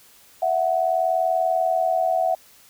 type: tone pair together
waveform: sine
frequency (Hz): 659.7 / 740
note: E5 / F#5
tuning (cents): +1 / 0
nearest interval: major second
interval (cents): 199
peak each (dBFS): -21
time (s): 0.42-2.35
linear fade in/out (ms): 5
effects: white hiss -52 dBFS RMS until 2.69 s